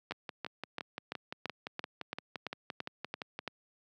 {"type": "two click trains", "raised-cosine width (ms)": 0.3, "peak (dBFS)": [-20, -22], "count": [11, 20], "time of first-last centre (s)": [[0.11, 3.477], [0.12, 3.39]], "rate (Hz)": [2.97, 5.81], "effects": ["high-pass 150 Hz 12 dB/octave"]}